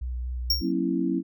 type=tone with vibrato; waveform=sine; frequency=61.74 Hz; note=B1; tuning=in tune; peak=-28 dBFS; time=0.01-0.62 s; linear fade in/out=10 ms; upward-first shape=square; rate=4.2 Hz; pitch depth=18 cents each way
type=tone with exponential decay; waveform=square; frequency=5530 Hz; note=F8; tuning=18 cents flat; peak=-18 dBFS; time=0.5-0.72 s; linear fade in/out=5 ms; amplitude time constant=46 ms
type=chord; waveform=sine; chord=F# dominant seventh; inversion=none; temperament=equal with one note detuned; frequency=185 / 233.1 / 271.3 / 329.6 Hz; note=F#3 / A#3 / C#4 / E4; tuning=0 / 0 / -37 / 0 cents; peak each=-29 / -32 / -27 / -27 dBFS; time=0.6-1.23 s; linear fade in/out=50 ms
effects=none